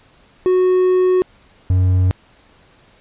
triangle tone pair in turn, 367.9 / 92.13 Hz, F#4 / F#2, -10 / -7 cents, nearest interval 2 octaves, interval 2397 cents, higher first, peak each -9 dBFS, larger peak neither, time 0.46-1.22 / 1.7-2.11 s, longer first, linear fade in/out 0 ms, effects pink hiss -51 dBFS RMS until 3 s + resampled to 8000 Hz

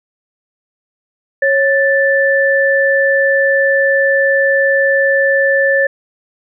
sine tone pair together, 548.6 / 1760 Hz, C#5 / A6, -18 / 0 cents, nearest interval octave + minor sixth, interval 2018 cents, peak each -12 dBFS, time 1.42-5.87 s, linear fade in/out 5 ms, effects none

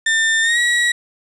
35% pulse tone with pitch glide, 1800 to 1918.1 Hz, A6 to A#6, +39 to +49 cents, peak -12 dBFS, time 0.06-0.92 s, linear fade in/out 5 ms, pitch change +110 cents, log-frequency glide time 0.42-0.59 s, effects resampled to 22050 Hz + 7-bit

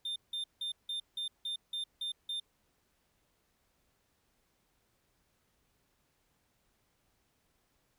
triangle tone bursts, 3599 Hz, A7, 38 cents sharp, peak -33 dBFS, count 9, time 0.05-2.4 s, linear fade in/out 5 ms, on 110 ms, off 170 ms, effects pink hiss -75 dBFS RMS until 7.98 s

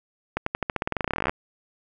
accelerating click train, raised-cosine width 0.5 ms, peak -9 dBFS, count 24, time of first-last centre 0.37-1.295 s, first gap 94 ms, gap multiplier 0.91, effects none

